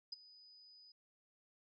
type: tone with ADSR envelope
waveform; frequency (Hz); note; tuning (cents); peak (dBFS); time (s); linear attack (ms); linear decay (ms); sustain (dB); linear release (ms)
sine; 4978; D#8; 0; -39; 0.12-0.92; 8; 17; -20; 5
effects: none